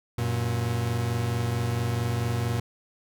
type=tone pair together; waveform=40% pulse; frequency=94.1 / 118.56 Hz; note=F#2 / A#2; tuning=+30 / +30 cents; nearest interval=major third; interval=400 cents; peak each=-30 / -25 dBFS; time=0.18-2.6 s; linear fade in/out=5 ms; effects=none